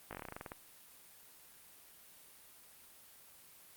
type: slowing click train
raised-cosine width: 0.5 ms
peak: -28 dBFS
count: 13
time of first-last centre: 0.11-0.519 s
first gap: 18 ms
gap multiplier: 1.11
effects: white hiss -59 dBFS RMS until 3.76 s + Opus 32 kbps